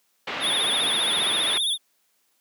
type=low-pass noise; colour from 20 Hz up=white; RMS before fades=-30 dBFS; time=0.27-1.58 s; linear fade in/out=5 ms; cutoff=3100 Hz; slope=24 dB/octave
type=tone with vibrato; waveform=square; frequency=3520 Hz; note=A7; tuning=in tune; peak=-22 dBFS; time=0.4-1.78 s; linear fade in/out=50 ms; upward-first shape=sine; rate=15 Hz; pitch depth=92 cents each way
effects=white hiss -68 dBFS RMS until 2.4 s + high-pass 200 Hz 12 dB/octave